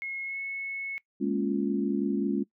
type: tone with pitch glide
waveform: sine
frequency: 2167 to 2196 Hz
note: C#7 to C#7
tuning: -40 to -17 cents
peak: -32 dBFS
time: 0.02-0.98 s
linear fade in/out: 0 ms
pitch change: +23 cents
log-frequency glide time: 0.24-0.39 s
type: chord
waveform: sine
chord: Bb minor seventh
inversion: third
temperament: equal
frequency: 207.7 / 233.1 / 277.2 / 349.2 Hz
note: Ab3 / Bb3 / Db4 / F4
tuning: 0 / 0 / 0 / 0 cents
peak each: -29 / -34 / -29 / -32 dBFS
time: 1.2-2.44 s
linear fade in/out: 20 ms
effects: noise-tail reverb RT60 0.1 s tail -21 dB re dry